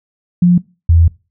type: tone pair in turn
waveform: sine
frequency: 176.6 / 83.34 Hz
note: F3 / E2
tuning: +20 / +19 cents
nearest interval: octave + minor second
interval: 1301 cents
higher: first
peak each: -5 dBFS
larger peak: neither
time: 0.42-0.58 / 0.89-1.08 s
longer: second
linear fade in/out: 5 ms
effects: noise-tail reverb RT60 0.3 s tail -22 dB re dry